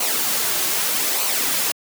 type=noise with flanger; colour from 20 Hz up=white; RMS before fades=-21 dBFS; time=0-1.72 s; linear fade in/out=5 ms; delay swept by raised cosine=0.57 to 4.27 ms; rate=0.81 Hz; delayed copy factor=-0.5; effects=high-pass 200 Hz 12 dB/octave